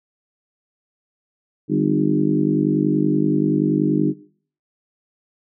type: harmonic tone with a mistuned harmonic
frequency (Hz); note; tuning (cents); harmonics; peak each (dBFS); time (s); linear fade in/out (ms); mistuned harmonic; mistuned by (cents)
50.5; G#1; -48; 3 / 4 / 5 / 6 / 7 / 8; -23 / -23 / -25 / -19 / -25 / -28; 1.68-4.14; 50; 4; -45
effects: noise-tail reverb RT60 0.5 s tail -18 dB re dry